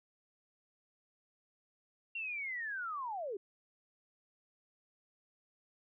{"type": "linear sweep", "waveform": "sine", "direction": "down", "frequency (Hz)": [2764, 367.3], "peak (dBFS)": -37, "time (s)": [2.15, 3.37], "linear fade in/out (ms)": 5, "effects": []}